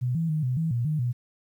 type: tone with pitch steps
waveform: sine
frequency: 124.5 / 164.5 / 154.8 / 126.6 / 162.4 / 119.2 / 153.6 / 122.2 Hz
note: B2 / E3 / D#3 / B2 / E3 / A#2 / D#3 / B2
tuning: +14 / -3 / -9 / +43 / -26 / +39 / -22 / -18 cents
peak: -23 dBFS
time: 0.01-1.13 s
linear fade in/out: 20 ms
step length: 140 ms
effects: 10-bit